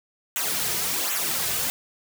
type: noise with flanger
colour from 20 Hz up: white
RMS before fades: -26 dBFS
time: 0.36-1.7 s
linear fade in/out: 0 ms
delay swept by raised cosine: 0.2 to 3.7 ms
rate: 1.3 Hz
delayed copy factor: -0.8
effects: none